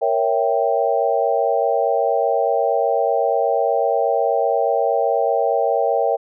sine chord, A# diminished seventh, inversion none, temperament equal, 466.2 / 554.4 / 659.3 / 784 Hz, A#4 / C#5 / E5 / G5, 0 / 0 / 0 / 0 cents, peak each -21 dBFS, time 0.01-6.17 s, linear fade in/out 20 ms, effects none

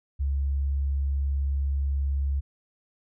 sine tone, 69.3 Hz, C#2, in tune, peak -23 dBFS, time 0.19-2.41 s, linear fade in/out 20 ms, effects none

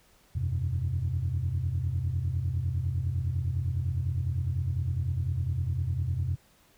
sine tone cluster, 83.9 / 93.8 / 128 Hz, E2 / F#2 / C3, +31 / +24 / -38 cents, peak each -30 dBFS, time 0.35-6.36 s, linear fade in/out 10 ms, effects tanh soft clip ceiling -20 dBFS + pink hiss -62 dBFS RMS until 6.77 s

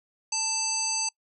harmonic tone with a mistuned harmonic, 882 Hz, A5, 4 cents sharp, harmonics 1 / 3 / 5 / 7 / 9, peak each -35 / -36 / -31 / -29 / -33 dBFS, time 0.32-1.09 s, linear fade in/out 5 ms, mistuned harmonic 5, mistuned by +95 cents, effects noise-tail reverb RT60 0.1 s tail -25 dB re dry

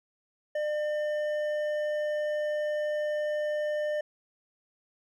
sine tone with hard clipping, 601 Hz, D5, 40 cents sharp, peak -29 dBFS, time 0.55-4.01 s, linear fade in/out 5 ms, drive 7 dB, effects none

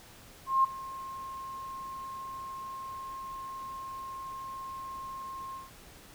sine tone with ADSR envelope, 1066 Hz, C6, 32 cents sharp, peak -19 dBFS, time 0.46-5.71 s, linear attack 180 ms, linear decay 11 ms, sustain -19 dB, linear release 170 ms, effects pink hiss -53 dBFS RMS until 6.14 s

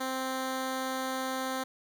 10% pulse tone, 261.6 Hz, C4, in tune, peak -23 dBFS, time 0-1.64 s, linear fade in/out 10 ms, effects none

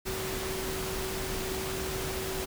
sine tone in noise, 379.1 Hz, F#4, 42 cents sharp, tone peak -36 dBFS, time 0.05-2.46 s, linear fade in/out 20 ms, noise pink, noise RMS -35 dBFS, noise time 0.05-2.46 s, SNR -4 dB, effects none

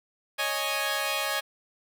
10% pulse chord, C# suspended second, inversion none, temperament equal, 554.4 / 622.3 / 830.6 Hz, C#5 / D#5 / G#5, 0 / 0 / 0 cents, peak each -23 dBFS, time 0.38-1.41 s, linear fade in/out 20 ms, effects none

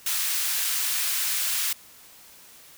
white high-pass noise, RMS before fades -26 dBFS, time 0.06-1.73 s, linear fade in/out 5 ms, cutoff 1500 Hz, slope 12 dB/octave, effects white hiss -50 dBFS RMS until 2.77 s

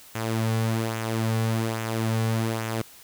sawtooth tone with flanger, 112.5 Hz, A2, 39 cents sharp, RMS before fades -26 dBFS, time 0.15-2.82 s, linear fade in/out 5 ms, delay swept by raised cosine 0.21 to 3.21 ms, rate 1.2 Hz, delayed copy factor -0.5, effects white hiss -49 dBFS RMS until 3.03 s

